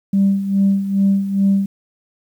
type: tone with tremolo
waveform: sine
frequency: 196.6 Hz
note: G3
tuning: 5 cents sharp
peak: -9 dBFS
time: 0.13-1.66 s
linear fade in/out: 5 ms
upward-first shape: sine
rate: 2.4 Hz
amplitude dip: 70%
effects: tanh soft clip ceiling -7 dBFS + 8-bit